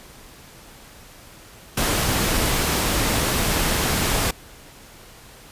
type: noise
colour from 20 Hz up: pink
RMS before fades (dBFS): -21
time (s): 1.77-4.31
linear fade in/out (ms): 5
effects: pink hiss -45 dBFS RMS until 5.51 s + resampled to 32000 Hz